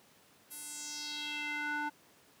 square tone with band-pass filter sweep, 296.3 Hz, D4, 15 cents sharp, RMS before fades -39 dBFS, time 0.5-1.9 s, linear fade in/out 20 ms, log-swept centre 12000 to 1100 Hz, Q 2.9, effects pink hiss -63 dBFS RMS until 2.4 s + high-pass 150 Hz 12 dB/octave

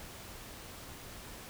silence, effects pink hiss -48 dBFS RMS until 1.49 s

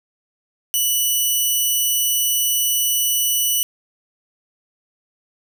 5% pulse tone, 2960 Hz, F#7, in tune, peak -8 dBFS, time 0.74-3.63 s, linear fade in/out 0 ms, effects none

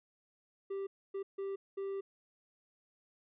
triangle tone bursts at uneven times, 392 Hz, G4, in tune, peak -34 dBFS, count 4, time 0.7-0.87 / 1.14-1.23 / 1.38-1.56 / 1.77-2.01 s, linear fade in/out 10 ms, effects resampled to 8000 Hz

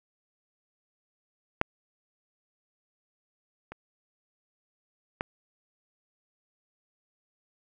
clicks, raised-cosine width 0.5 ms, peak -7 / -25 / -14 dBFS, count 3, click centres 1.614 / 3.72 / 5.209 s, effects none

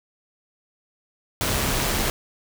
pink noise with amplitude modulation, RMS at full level -22 dBFS, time 1.41-2.1 s, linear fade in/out 0 ms, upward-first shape sine, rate 136 Hz, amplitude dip 30%, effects none

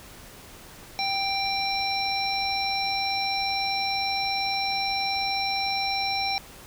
harmonic tone with a mistuned harmonic, 785 Hz, G5, 2 cents sharp, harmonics 1 / 3 / 5 / 7, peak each -28 / -30 / -31 / -31 dBFS, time 0.99-6.38 s, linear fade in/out 0 ms, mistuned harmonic 5, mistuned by +32 cents, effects pink hiss -46 dBFS RMS until 6.66 s

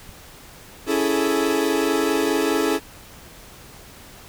click, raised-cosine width 5 ms, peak -29 dBFS, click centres 0.092 s
40% pulse chord, A major seventh, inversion first, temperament equal with one note detuned, 278.6 / 329.6 / 415.3 / 440 Hz, C#4 / E4 / G#4 / A4, +9 / 0 / 0 / 0 cents, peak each -24 / -23 / -23 / -24 dBFS, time 0.86-2.8 s, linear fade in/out 50 ms
effects pink hiss -44 dBFS RMS until 4.28 s

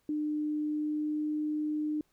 sine tone with pitch glide, 301.4 to 303.1 Hz, D4 to D#4, +45 to -45 cents, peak -29 dBFS, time 0.09-2.01 s, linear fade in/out 2 ms, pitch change +10 cents, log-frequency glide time 0.64-1.34 s, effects pink hiss -73 dBFS RMS until 2.12 s

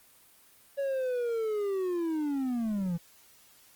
triangle linear sweep, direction down, 563 to 164.81 Hz, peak -26 dBFS, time 0.77-2.98 s, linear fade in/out 20 ms, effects white hiss -59 dBFS RMS until 3.75 s + Opus 24 kbps

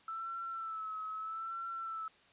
sine tone with vibrato, 1318.5 Hz, E6, in tune, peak -38 dBFS, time 0.08-2.08 s, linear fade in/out 2 ms, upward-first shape sine, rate 0.79 Hz, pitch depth 47 cents each way, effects white hiss -64 dBFS RMS until 2.32 s + resampled to 8000 Hz

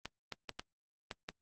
clicks, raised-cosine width 0.2 ms, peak -22 dBFS, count 6, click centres 0.056 / 0.323 / 0.493 / 0.595 / 1.112 / 1.289 s, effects Opus 24 kbps

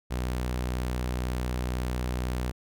sawtooth tone, 62 Hz, B1, 7 cents sharp, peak -24 dBFS, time 0.1-2.52 s, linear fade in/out 20 ms, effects none

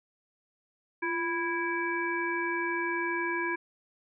harmonic tone with a mistuned harmonic, 329.6 Hz, E4, in tune, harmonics 1 / 3 / 5 / 7, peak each -33 / -34 / -33 / -35 dBFS, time 1.02-3.56 s, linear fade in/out 10 ms, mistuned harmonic 1, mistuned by +71 cents, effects none

